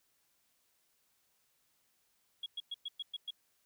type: tone bursts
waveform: sine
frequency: 3322 Hz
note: G#7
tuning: in tune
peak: -36 dBFS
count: 7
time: 2.43-3.307 s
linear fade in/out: 5 ms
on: 31 ms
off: 110 ms
effects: tanh soft clip ceiling -32 dBFS + white hiss -75 dBFS RMS until 3.65 s